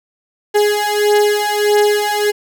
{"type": "beating tone pair", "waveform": "35% pulse", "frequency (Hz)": [415.3, 416.9], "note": ["G#4", "G#4"], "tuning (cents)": [0, 7], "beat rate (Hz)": 1.6, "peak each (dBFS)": -13, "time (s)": [0.54, 2.32], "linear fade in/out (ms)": 20, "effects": []}